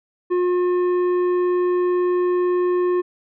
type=tone with tanh clipping; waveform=triangle; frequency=358.2 Hz; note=F4; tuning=44 cents sharp; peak=-18 dBFS; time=0.3-3.02 s; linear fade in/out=20 ms; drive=13 dB; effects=none